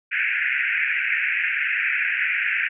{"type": "band-pass noise", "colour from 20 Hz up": "white", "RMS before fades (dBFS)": -23, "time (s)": [0.11, 2.69], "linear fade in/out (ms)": 20, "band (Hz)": [1500, 2600], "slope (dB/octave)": 96, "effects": []}